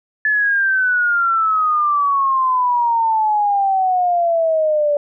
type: exponential sweep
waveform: sine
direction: down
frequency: 1733 to 578 Hz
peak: -13 dBFS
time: 0.25-4.97 s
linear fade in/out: 2 ms
effects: none